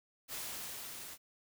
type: noise with level ramp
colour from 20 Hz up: white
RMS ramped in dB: -41 to -48 dBFS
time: 0.28-1.18 s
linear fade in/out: 50 ms
effects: none